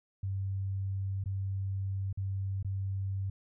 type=tone with dropouts; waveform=sine; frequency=97 Hz; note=G2; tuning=18 cents flat; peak=-31 dBFS; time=0.23-3.3 s; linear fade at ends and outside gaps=5 ms; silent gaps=1.24-1.258 / 2.128-2.173 / 2.628-2.646 s; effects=none